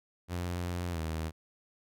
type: tone with pitch glide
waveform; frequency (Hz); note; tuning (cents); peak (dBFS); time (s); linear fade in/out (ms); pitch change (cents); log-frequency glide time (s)
sawtooth; 88.1 to 79.86; F2 to D#2; +16 to +46; -29; 0.28-1.32; 50; -170; 0.91-0.99
effects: none